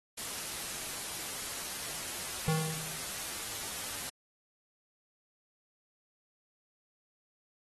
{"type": "noise", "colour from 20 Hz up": "white", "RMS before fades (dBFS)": -39, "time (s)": [0.17, 4.1], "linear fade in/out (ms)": 10}
{"type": "tone with exponential decay", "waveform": "square", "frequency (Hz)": 158.5, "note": "D#3", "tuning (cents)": 32, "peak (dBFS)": -26, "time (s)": [2.48, 3.13], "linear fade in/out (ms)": 0, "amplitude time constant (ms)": 140}
{"effects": ["AAC 32 kbps"]}